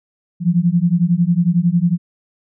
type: beating tone pair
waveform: sine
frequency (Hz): 167.9 / 178.9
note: E3 / F3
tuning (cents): +32 / +42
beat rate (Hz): 11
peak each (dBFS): -15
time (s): 0.4-1.98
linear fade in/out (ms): 50
effects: none